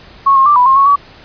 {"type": "tone with pitch steps", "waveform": "sine", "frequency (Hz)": [1099, 1073, 1175, 989, 1068, 1104, 1138], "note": ["C#6", "C6", "D6", "B5", "C6", "C#6", "C#6"], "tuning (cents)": [-15, 43, 1, 2, 35, -7, 45], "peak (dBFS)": -5, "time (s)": [0.26, 0.96], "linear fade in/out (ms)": 10, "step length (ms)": 100, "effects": ["pink hiss -39 dBFS RMS until 1.24 s", "resampled to 11025 Hz"]}